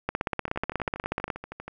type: two click trains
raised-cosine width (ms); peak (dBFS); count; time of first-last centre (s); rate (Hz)
0.5; -22 / -11; 16 / 21; 0.48-1.68 / 0.09-1.302; 12.5 / 16.5
effects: none